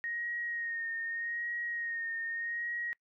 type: tone with vibrato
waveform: sine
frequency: 1864.7 Hz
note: A#6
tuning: in tune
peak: -34 dBFS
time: 0.04-2.93 s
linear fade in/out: 0 ms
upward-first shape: sine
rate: 0.82 Hz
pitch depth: 30 cents each way
effects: noise-tail reverb RT60 0.1 s tail -23 dB re dry